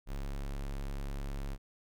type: tone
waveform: square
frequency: 34.63 Hz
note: C#1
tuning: 1 cent flat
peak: -36 dBFS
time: 0.06-1.58 s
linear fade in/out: 50 ms
effects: none